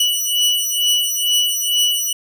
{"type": "beating tone pair", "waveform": "sawtooth", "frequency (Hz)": [2947, 2949.2], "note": ["F#7", "F#7"], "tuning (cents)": [-8, -6], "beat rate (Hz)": 2.2, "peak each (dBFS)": -15, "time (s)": [0, 2.13], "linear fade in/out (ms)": 5, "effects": []}